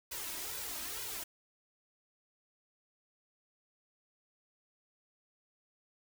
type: noise with flanger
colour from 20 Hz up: white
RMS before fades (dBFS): -41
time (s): 0.11-1.24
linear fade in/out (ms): 10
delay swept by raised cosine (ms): 2 to 3.2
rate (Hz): 2.2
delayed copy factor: +0.8
effects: none